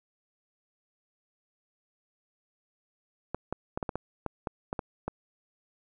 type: clicks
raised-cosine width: 1 ms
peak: -17 dBFS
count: 11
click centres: 3.346 / 3.526 / 3.775 / 3.828 / 3.892 / 3.956 / 4.263 / 4.472 / 4.729 / 4.792 / 5.08 s
effects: none